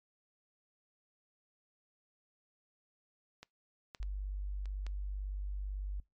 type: clicks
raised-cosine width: 0.2 ms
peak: -31 / -28 / -34 / -37 / -30 dBFS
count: 5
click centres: 3.43 / 3.948 / 4.029 / 4.657 / 4.866 s
type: tone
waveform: sine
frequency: 49 Hz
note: G1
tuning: in tune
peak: -35 dBFS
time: 4-6 s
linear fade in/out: 0 ms
effects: noise-tail reverb RT60 0.2 s tail -24 dB re dry + MP3 96 kbps